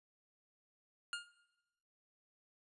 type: tone with exponential decay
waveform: 25% pulse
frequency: 1415 Hz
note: F6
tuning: 22 cents sharp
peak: -32 dBFS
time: 1.13-1.32 s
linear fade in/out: 1 ms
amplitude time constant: 40 ms
effects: noise-tail reverb RT60 1.0 s tail -18 dB re dry + resampled to 24000 Hz